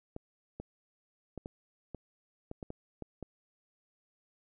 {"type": "clicks", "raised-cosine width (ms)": 2, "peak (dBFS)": -27, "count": 10, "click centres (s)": [0.164, 0.6, 1.377, 1.459, 1.947, 2.514, 2.628, 2.704, 3.023, 3.227], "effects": []}